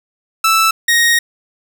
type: tone pair in turn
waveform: sawtooth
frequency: 1320 / 1870.7 Hz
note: E6 / A#6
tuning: +2 / +6 cents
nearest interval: tritone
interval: 604 cents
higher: second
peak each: -6 dBFS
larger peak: neither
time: 0.44-0.71 / 0.88-1.19 s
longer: second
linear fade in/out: 5 ms
effects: none